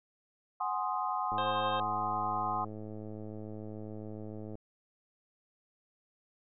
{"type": "chord", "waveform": "sine", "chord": "Ab dominant seventh", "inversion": "third", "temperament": "equal", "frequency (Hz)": [740, 830.6, 1046.5, 1244.5], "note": ["Gb5", "Ab5", "C6", "Eb6"], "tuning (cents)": [0, 0, 0, 0], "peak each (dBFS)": [-36, -37, -35, -37], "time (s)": [0.6, 2.65], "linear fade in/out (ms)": 10}
{"type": "click train", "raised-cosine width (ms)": 2, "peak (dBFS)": -31, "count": 347, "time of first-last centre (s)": [1.32, 4.554], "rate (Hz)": 107}
{"type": "harmonic tone", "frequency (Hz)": 529, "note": "C5", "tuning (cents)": 19, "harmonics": [1, 2, 3, 5, 6, 7], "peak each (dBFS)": [-36, -39, -43, -47, -44, -44], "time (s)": [1.38, 1.8], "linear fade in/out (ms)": 2}
{"effects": []}